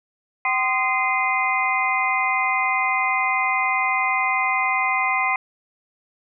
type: tone cluster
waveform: sine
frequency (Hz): 768 / 1037 / 1233 / 2071 / 2460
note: G5 / C6 / D#6 / C7 / D#7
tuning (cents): -36 / -16 / -16 / -18 / -20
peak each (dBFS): -25 / -24 / -30 / -22 / -27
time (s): 0.45-5.36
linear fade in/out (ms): 2
effects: none